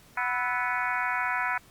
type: harmonic tone with a mistuned harmonic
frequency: 246.9 Hz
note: B3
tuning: in tune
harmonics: 3 / 4 / 5 / 6 / 7 / 8 / 9 / 10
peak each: -35 / -31 / -35 / -32 / -34 / -37 / -35 / -40 dBFS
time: 0.17-1.58 s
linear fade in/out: 5 ms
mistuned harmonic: 5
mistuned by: +110 cents
effects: pink hiss -56 dBFS RMS until 1.7 s + Opus 48 kbps